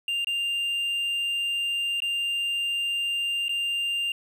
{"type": "tone with dropouts", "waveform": "triangle", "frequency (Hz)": 2794, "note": "F7", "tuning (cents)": 0, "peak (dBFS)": -23, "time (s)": [0.08, 4.12], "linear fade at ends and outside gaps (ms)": 2, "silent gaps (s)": [[0.246, 0.27], [2.003, 2.02], [3.483, 3.492]], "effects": []}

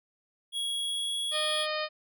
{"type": "tone with pitch glide", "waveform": "square", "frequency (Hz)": [3322, 3341], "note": ["G#7", "G#7"], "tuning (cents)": [0, 10], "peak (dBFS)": -30, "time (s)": [0.52, 1.67], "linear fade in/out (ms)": 50, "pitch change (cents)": 10, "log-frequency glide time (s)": [0.76, 1.17]}
{"type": "harmonic tone", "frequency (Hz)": 614, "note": "D#5", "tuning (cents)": -23, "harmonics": [1, 2, 3, 4, 5, 6, 7, 8], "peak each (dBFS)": [-33, -36, -38, -39, -40, -41, -41, -42], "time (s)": [1.31, 1.89], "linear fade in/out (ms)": 50}
{"effects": []}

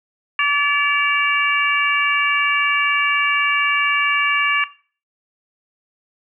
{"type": "harmonic tone with a mistuned harmonic", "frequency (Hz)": 576, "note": "D5", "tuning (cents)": -34, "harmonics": [2, 3, 4, 5], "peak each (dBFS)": [-20, -20, -20, -20], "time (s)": [0.39, 4.64], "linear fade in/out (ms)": 2, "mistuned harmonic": 5, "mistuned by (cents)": -59, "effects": ["noise-tail reverb RT60 0.4 s tail -17 dB re dry"]}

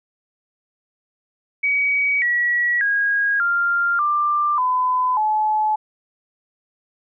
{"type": "tone with pitch steps", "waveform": "sine", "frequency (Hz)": [2265, 1926.8, 1639, 1394.3, 1186.1, 1008.9, 858.3], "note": ["C#7", "B6", "G#6", "F6", "D6", "B5", "A5"], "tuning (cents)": [37, -43, -23, -3, 17, 37, -43], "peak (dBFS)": -16, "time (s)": [1.63, 5.76], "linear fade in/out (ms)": 10, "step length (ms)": 590, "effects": []}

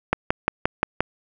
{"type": "click train", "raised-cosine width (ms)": 0.5, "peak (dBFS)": -3, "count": 6, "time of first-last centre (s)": [0.13, 1.006], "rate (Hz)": 5.71, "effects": []}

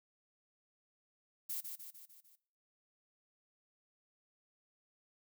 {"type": "noise with echo", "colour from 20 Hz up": "violet", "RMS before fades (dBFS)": -40, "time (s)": [1.49, 1.61], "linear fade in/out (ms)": 10, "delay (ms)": 150, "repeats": 5, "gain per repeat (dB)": -5, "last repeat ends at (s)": 2.36, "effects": ["noise-tail reverb RT60 0.5 s tail -19 dB re dry"]}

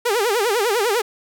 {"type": "tone with vibrato", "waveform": "sawtooth", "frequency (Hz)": 440, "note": "A4", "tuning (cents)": 0, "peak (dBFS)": -13, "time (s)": [0.05, 1.02], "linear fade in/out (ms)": 10, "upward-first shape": "sine", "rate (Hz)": 10, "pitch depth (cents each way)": 200, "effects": []}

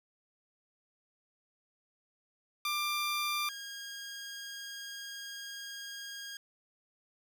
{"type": "tone pair in turn", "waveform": "15% pulse", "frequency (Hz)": [1188, 1625.8], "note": ["D6", "G#6"], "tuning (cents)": [20, -37], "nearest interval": "perfect fourth", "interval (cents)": 543, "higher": "second", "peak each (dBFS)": [-25, -35], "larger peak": "first", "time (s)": [[2.65, 3.49], [3.49, 6.37]], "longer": "second", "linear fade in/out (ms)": 2, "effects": []}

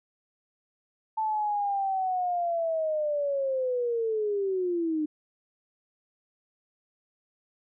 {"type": "linear sweep", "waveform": "sine", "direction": "down", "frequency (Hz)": [882, 299.9], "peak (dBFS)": -25, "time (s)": [1.17, 5.06], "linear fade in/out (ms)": 10, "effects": []}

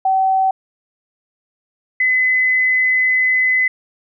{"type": "tone pair in turn", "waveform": "sine", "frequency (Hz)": [764, 2023], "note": ["G5", "B6"], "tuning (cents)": [-45, 41], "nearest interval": "octave + perfect fourth", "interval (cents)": 1686, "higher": "second", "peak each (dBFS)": -12, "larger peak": "neither", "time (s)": [[0.05, 0.51], [2, 3.68]], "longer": "second", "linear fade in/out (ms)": 5, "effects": []}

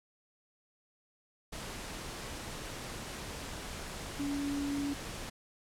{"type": "tone in noise", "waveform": "sine", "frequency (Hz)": 283.7, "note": "C#4", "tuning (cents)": 40, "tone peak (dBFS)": -32, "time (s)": [4.19, 4.94], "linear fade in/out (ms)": 10, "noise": "pink", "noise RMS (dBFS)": -42, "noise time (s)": [1.52, 5.3], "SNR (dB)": 7, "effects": ["low-pass 10000 Hz 12 dB/octave"]}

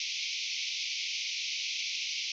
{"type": "band-pass noise", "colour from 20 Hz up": "pink", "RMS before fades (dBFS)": -35, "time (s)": [0, 2.32], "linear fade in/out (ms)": 2, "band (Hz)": [2200, 6200], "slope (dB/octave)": 96, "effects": []}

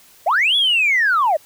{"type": "linear two-way sweep", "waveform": "sine", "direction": "up then down", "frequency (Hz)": [570, 3443, 570], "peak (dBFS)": -12, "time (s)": [0.26, 1.37], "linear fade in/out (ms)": 10, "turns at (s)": 0.56, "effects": ["tanh soft clip ceiling -9 dBFS", "white hiss -49 dBFS RMS until 1.45 s"]}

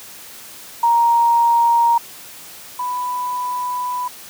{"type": "tone pair in turn", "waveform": "sine", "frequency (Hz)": [936, 991.7], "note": ["A#5", "B5"], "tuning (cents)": [7, 7], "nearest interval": "minor second", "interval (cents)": 100, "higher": "second", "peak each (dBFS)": [-11, -20], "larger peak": "first", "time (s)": [[0.83, 1.98], [2.79, 4.08]], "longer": "second", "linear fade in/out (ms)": 5, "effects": ["white hiss -38 dBFS RMS until 4.29 s", "high-pass 80 Hz 12 dB/octave"]}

